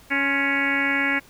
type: harmonic tone with a mistuned harmonic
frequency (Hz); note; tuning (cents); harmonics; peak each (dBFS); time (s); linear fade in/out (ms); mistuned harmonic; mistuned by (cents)
278.3; C#4; +7; 1 / 2 / 3 / 4 / 5 / 6 / 7 / 8 / 9 / 10; -27 / -35 / -34 / -35 / -31 / -26 / -27 / -24 / -35 / -36; 0.1-1.2; 20; 4; -66
effects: pink hiss -51 dBFS RMS until 1.29 s